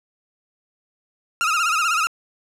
30% pulse tone with vibrato, 1321 Hz, E6, 3 cents sharp, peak -15 dBFS, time 1.41-2.07 s, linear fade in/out 0 ms, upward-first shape sine, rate 16 Hz, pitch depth 110 cents each way, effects low-pass 10000 Hz 12 dB/octave

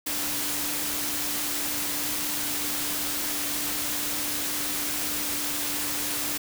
sine tone in noise, 293.7 Hz, D4, in tune, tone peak -39 dBFS, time 0.06-6.38 s, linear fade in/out 10 ms, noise white, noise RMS -29 dBFS, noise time 0.06-6.38 s, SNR -13 dB, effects none

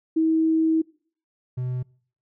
sine / triangle tone pair in turn, 321 / 126.03 Hz, E4 / B2, -46 / +36 cents, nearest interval octave + major third, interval 1618 cents, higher first, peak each -17 / -23 dBFS, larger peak first, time 0.16-0.82 / 1.57-1.83 s, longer first, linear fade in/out 10 ms, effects noise-tail reverb RT60 0.5 s tail -24 dB re dry

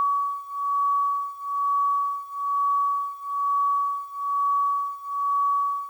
sine beating tone pair, 1132 / 1133.1 Hz, C#6 / C#6, +36 / +38 cents, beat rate 1.1 Hz, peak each -24 / -26 dBFS, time 0-5.89 s, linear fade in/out 0 ms, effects 9-bit

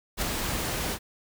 pink noise with ADSR envelope, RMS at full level -26 dBFS, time 0.17-0.99 s, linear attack 49 ms, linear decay 10 ms, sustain -4 dB, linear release 65 ms, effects none

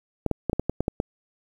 clicks, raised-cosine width 2 ms, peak -10 dBFS, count 9, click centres 0.263 / 0.313 / 0.497 / 0.531 / 0.596 / 0.696 / 0.806 / 0.881 / 1.001 s, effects 8-bit

